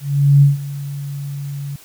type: tone with ADSR envelope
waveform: sine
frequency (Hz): 141.4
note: C#3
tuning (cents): +35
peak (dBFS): -5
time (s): 0-1.76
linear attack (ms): 420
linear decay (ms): 150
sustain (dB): -18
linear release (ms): 4
effects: white hiss -44 dBFS RMS until 1.84 s